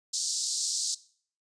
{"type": "band-pass noise", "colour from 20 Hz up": "pink", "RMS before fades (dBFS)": -31, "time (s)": [0.13, 0.95], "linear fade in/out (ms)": 10, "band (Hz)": [4300, 8500], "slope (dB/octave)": 48, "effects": ["noise-tail reverb RT60 0.5 s tail -19 dB re dry", "resampled to 22050 Hz"]}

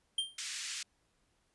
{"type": "tone with exponential decay", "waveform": "square", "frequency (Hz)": 3172, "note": "G7", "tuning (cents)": 20, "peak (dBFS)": -28, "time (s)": [0.18, 0.38], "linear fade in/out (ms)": 5, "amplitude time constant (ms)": 42}
{"type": "band-pass noise", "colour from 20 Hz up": "white", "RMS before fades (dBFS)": -41, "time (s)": [0.38, 0.83], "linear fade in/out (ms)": 5, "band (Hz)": [1700, 7800], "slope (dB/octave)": 24}
{"effects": ["pink hiss -75 dBFS RMS until 1.54 s", "resampled to 24000 Hz"]}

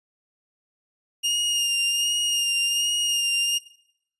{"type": "tone with vibrato", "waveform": "sawtooth", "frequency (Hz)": 2831, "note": "F7", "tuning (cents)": 23, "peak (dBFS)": -18, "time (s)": [1.23, 3.59], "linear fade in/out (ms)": 20, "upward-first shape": "sine", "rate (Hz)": 1.3, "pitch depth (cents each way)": 26, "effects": ["noise-tail reverb RT60 0.7 s tail -19 dB re dry", "resampled to 24000 Hz"]}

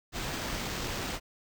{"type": "noise with sample-and-hold", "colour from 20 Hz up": "pink", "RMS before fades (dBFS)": -35, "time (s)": [0.12, 1.2], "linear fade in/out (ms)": 50, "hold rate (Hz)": 11025, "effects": []}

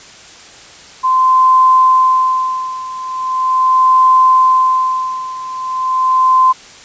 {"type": "tone with tremolo", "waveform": "sine", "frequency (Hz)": 1034, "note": "C6", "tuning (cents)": -21, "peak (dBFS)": -5, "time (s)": [1.03, 6.53], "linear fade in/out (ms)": 20, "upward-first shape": "sine", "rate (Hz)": 0.4, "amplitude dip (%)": 85, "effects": ["white hiss -37 dBFS RMS until 6.84 s", "resampled to 16000 Hz"]}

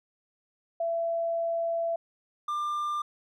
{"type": "tone pair in turn", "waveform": ["sine", "triangle"], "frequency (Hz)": [670, 1193.8], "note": ["E5", "D6"], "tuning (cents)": [28, 28], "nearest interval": "minor seventh", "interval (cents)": 1000, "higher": "second", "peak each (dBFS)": -26, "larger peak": "neither", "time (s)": [[0.8, 1.96], [2.48, 3.02]], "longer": "first", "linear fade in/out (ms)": 5, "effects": []}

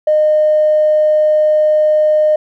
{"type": "tone with tanh clipping", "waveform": "triangle", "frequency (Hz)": 612, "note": "D#5", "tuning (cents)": -29, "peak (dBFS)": -8, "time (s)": [0.07, 2.36], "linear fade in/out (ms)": 5, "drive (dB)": 4, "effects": []}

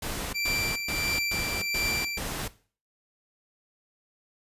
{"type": "noise bursts", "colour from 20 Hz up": "pink", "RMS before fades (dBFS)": -33, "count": 6, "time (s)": [0.02, 2.48], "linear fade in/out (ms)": 5, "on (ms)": 310, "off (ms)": 120}
{"type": "tone with tremolo", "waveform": "25% pulse", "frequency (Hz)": 2349, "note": "D7", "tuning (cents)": 0, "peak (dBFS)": -23, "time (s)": [0.34, 2.19], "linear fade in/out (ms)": 20, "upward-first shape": "sine", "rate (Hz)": 1.5, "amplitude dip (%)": 45}
{"effects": ["noise-tail reverb RT60 0.4 s tail -17 dB re dry", "resampled to 32000 Hz"]}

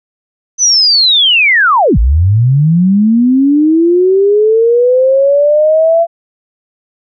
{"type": "linear two-way sweep", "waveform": "sine", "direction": "down then up", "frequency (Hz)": [6120, 50.6, 680], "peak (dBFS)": -5, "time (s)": [0.58, 6.07], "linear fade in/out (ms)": 50, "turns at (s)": 1.98, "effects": []}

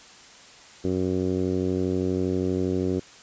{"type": "tone with low-pass filter", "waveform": "10% pulse", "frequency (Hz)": 92.5, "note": "F#2", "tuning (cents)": 0, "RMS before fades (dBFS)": -25, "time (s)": [0.84, 3], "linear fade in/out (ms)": 10, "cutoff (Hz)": 380, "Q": 1.9, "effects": ["white hiss -48 dBFS RMS until 3.22 s", "resampled to 16000 Hz"]}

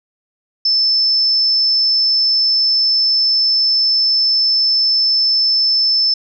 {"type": "tone", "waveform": "sine", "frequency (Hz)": 5274, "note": "E8", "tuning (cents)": 0, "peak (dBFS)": -11, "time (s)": [0.65, 6.14], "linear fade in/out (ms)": 5, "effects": []}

